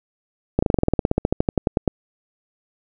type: slowing click train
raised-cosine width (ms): 2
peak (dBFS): -3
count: 21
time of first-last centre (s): 0.59-1.877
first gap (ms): 35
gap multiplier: 1.06
effects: none